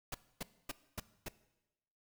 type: noise bursts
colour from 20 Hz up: pink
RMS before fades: -40 dBFS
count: 5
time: 0.12-1.285 s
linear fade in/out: 5 ms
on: 25 ms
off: 260 ms
effects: noise-tail reverb RT60 1.0 s tail -18 dB re dry